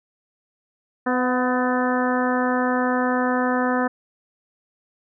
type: harmonic tone with a mistuned harmonic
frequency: 251.9 Hz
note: B3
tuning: 34 cents sharp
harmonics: 1 / 2 / 3 / 4 / 5 / 6 / 7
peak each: -22 / -25 / -27 / -28 / -29 / -30 / -30 dBFS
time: 1.06-3.88 s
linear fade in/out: 10 ms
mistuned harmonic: 3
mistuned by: -27 cents
effects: none